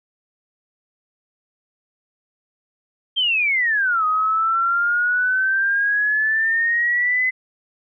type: exponential two-way sweep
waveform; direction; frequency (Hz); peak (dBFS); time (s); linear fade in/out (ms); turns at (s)
sine; down then up; 3200 to 1247 to 2040; -16; 3.16-7.31; 20; 4.05
effects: none